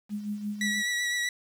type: tone with tremolo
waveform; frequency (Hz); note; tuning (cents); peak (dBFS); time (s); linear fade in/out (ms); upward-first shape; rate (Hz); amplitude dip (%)
sine; 207.7; G#3; 0; -28; 0.09-0.83; 50; sine; 5.7; 60
type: tone with vibrato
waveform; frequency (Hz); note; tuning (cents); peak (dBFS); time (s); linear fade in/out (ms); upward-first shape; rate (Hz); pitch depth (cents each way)
sawtooth; 1939; B6; -32; -23; 0.61-1.29; 2; triangle; 7.9; 27
effects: low-pass 9000 Hz 12 dB/octave + 9-bit